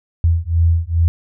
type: beating tone pair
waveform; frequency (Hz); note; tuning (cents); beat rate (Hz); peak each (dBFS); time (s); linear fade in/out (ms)
sine; 82.41 / 84.81; E2 / E2; 0 / +50; 2.4; -15; 0.24-1.08; 0
effects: none